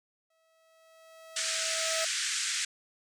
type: tone with exponential growth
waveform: sawtooth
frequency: 648 Hz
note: E5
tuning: 30 cents flat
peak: -27 dBFS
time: 0.3-2.05 s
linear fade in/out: 5 ms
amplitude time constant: 380 ms
type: band-pass noise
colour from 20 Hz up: white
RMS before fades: -32 dBFS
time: 1.36-2.65 s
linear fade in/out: 5 ms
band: 1400 to 8500 Hz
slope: 48 dB/octave
effects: none